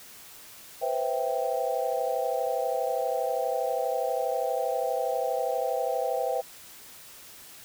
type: chord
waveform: sine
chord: C major seventh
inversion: third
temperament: equal with one note detuned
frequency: 493.9 / 526.3 / 659.3 / 784 Hz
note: B4 / C5 / E5 / G5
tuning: 0 / +10 / 0 / 0 cents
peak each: -31 dBFS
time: 0.81-6.42 s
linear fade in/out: 20 ms
effects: white hiss -48 dBFS RMS until 7.64 s